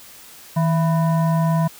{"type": "tone with frequency modulation", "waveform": "sine", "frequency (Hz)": 161.3, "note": "E3", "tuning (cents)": -37, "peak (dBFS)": -15, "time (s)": [0.56, 1.68], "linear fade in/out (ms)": 10, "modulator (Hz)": 829, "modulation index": 0.61, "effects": ["white hiss -43 dBFS RMS until 1.79 s"]}